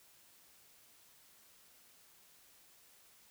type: silence
effects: white hiss -64 dBFS RMS until 3.3 s